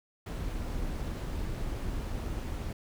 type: noise with amplitude modulation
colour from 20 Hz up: brown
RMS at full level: -33 dBFS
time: 0.26-2.73 s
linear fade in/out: 5 ms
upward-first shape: sine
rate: 289 Hz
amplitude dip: 35%
effects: none